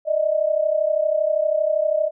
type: tone pair together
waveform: sine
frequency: 600 / 632.6 Hz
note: D5 / D#5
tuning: +37 / +29 cents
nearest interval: minor second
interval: 92 cents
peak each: -20 dBFS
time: 0.05-2.11 s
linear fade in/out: 50 ms
effects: none